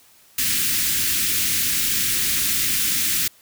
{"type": "band-stop noise", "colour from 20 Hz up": "white", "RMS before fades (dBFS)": -21, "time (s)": [0.38, 3.28], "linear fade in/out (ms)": 5, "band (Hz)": [320, 1600], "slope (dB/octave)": 24, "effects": ["white hiss -53 dBFS RMS until 3.41 s"]}